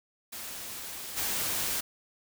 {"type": "noise with level steps", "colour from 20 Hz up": "white", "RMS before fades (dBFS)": [-40, -31], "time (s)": [0.32, 1.81], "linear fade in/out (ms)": 10, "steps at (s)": 1.16, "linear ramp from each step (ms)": 20, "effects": []}